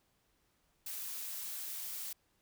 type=noise; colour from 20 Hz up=blue; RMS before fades=-42 dBFS; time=0.86-2.13 s; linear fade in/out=5 ms; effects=pink hiss -75 dBFS RMS until 2.41 s